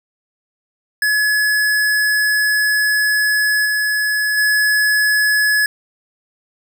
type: tone with level steps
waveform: square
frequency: 1700 Hz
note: G#6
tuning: 40 cents sharp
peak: -14 / -16 / -13 dBFS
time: 1.02-5.66 s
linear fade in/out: 2 ms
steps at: 3.65 / 4.37 s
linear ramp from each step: 10 ms
effects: none